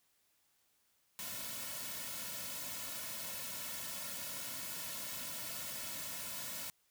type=noise with comb filter; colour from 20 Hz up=white; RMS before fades=-43 dBFS; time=1.19-6.7 s; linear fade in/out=0 ms; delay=2.5 ms; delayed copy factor=-0.9; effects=white hiss -75 dBFS RMS until 6.9 s